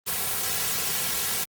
white noise with comb filter, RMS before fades -27 dBFS, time 0.06-1.45 s, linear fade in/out 20 ms, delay 3.3 ms, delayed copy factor -0.8, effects Opus 24 kbps

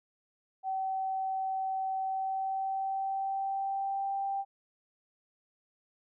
sine tone with pitch glide, 765 to 786.5 Hz, G5 to G5, -42 to +6 cents, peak -30 dBFS, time 0.63-4.45 s, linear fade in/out 50 ms, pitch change +48 cents, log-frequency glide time 2-4.14 s, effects none

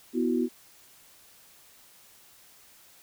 sine chord, B suspended fourth, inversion none, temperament equal, 246.9 / 329.6 / 370 Hz, B3 / E4 / F#4, 0 / 0 / 0 cents, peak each -26 / -29 / -29 dBFS, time 0.13-0.49 s, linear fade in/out 50 ms, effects white hiss -56 dBFS RMS until 3.02 s

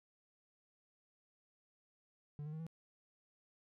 triangle tone with pitch steps, 147.2 / 152.39 / 157.77 / 163.33 Hz, D3 / D#3 / D#3 / E3, +4 / -36 / +24 / -16 cents, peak -40 dBFS, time 2.39-2.666 s, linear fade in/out 0 ms, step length 69 ms, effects none

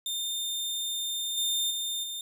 sawtooth tone with level steps, 3618 Hz, A7, 48 cents sharp, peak -27 / -23 / -27 / -31 dBFS, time 0.06-2.21 s, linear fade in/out 2 ms, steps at 1.37 / 1.7 / 2.03 s, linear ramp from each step 10 ms, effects none

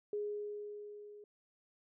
sine tone with level ramp, 415.3 Hz, G#4, in tune, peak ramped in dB -34 to -51 dBFS, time 0.13-1.24 s, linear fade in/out 2 ms, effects none

